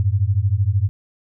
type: beating tone pair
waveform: sine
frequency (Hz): 92.9 / 105.9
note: F#2 / G#2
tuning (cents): +7 / +34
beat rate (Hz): 13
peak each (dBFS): -18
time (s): 0-0.89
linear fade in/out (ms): 0
effects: none